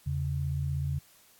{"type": "tone pair together", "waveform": "sine", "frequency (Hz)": [82.41, 138.81], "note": ["E2", "C#3"], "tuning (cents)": [0, 3], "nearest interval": "major sixth", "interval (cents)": 903, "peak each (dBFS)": [-32, -30], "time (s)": [0.06, 0.99], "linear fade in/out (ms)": 10, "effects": ["white hiss -60 dBFS RMS until 1.39 s", "AAC 64 kbps"]}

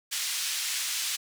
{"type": "band-pass noise", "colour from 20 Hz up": "white", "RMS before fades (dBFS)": -31, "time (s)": [0.11, 1.17], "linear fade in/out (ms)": 20, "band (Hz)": [2100, 7800], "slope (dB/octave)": 12, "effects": []}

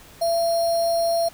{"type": "tone with sample-and-hold", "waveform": "sine", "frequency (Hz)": 674, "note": "E5", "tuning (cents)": 38, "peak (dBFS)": -18, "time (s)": [0.21, 1.29], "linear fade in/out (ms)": 10, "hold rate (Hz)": 4900, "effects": ["pink hiss -47 dBFS RMS until 1.33 s"]}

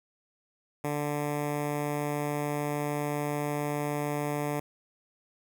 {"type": "tone with notch filter", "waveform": "10% pulse", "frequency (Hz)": 146.83, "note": "D3", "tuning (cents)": 0, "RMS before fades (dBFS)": -31, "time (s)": [0.84, 4.6], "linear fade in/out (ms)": 5, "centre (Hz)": 4200, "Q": 0.82, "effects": []}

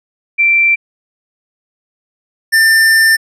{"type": "tone pair in turn", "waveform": ["sine", "square"], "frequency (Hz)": [2349, 1790], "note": ["D7", "A6"], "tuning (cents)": [0, 29], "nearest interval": "perfect fourth", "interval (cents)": 471, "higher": "first", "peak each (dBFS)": -7, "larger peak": "neither", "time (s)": [[0.38, 0.76], [2.52, 3.17]], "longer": "second", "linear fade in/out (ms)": 20, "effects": ["resampled to 32000 Hz"]}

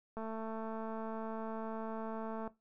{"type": "click train", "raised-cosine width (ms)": 1, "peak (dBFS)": -29, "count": 513, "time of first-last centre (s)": [0.17, 2.476], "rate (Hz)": 222, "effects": ["noise-tail reverb RT60 0.2 s tail -17 dB re dry"]}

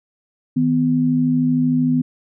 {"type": "tone pair together", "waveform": "sine", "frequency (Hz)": [157.92, 251], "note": ["D#3", "B3"], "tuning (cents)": [26, 28], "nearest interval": "minor sixth", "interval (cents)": 802, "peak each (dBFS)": [-20, -15], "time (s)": [0.56, 2.02], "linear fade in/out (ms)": 10, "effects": []}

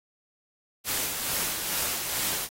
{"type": "noise with tremolo", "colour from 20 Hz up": "white", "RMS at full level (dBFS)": -28, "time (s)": [0.84, 2.49], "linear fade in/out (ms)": 50, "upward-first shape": "sine", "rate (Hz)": 2.3, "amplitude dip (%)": 40, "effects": ["AAC 48 kbps"]}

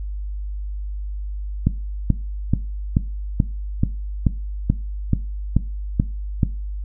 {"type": "click train", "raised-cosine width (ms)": 5, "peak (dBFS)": -3, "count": 12, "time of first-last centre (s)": [1.67, 6.432], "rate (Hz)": 2.31, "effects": ["noise-tail reverb RT60 0.3 s tail -17 dB re dry", "added 50 Hz sine -25 dBFS peak until 6.84 s"]}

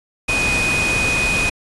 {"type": "tone in noise", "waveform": "sine", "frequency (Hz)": 2489, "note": "D#7", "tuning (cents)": 0, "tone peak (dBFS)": -17, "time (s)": [0.28, 1.5], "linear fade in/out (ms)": 10, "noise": "pink", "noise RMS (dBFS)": -22, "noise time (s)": [0.28, 1.5], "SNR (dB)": 2, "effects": ["resampled to 24000 Hz"]}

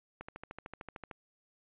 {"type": "click train", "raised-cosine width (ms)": 0.5, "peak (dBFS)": -28, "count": 13, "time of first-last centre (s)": [0.21, 1.112], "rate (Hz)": 13.3, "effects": ["resampled to 8000 Hz"]}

